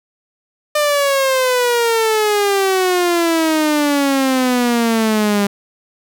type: exponential sweep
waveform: sawtooth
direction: down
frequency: 602 to 200.1 Hz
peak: -9 dBFS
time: 0.75-5.47 s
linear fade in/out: 5 ms
effects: none